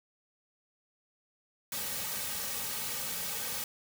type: noise with comb filter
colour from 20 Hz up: white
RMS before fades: -36 dBFS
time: 1.72-3.64 s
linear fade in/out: 2 ms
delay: 2.9 ms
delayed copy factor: -0.8
effects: none